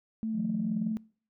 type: tone with vibrato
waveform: sine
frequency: 220 Hz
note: A3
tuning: in tune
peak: -29 dBFS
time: 0.23-0.97 s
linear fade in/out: 0 ms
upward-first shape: sine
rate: 5.1 Hz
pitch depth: 17 cents each way
type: tone with tremolo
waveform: sine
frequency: 179.3 Hz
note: F3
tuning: 46 cents sharp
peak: -27 dBFS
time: 0.33-0.94 s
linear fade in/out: 50 ms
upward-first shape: triangle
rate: 19 Hz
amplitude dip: 90%
effects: noise-tail reverb RT60 0.5 s tail -25 dB re dry + tanh soft clip ceiling -19 dBFS